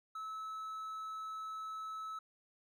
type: tone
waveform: triangle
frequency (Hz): 1300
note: E6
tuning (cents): -24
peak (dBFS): -39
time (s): 0.15-2.19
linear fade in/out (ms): 5
effects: none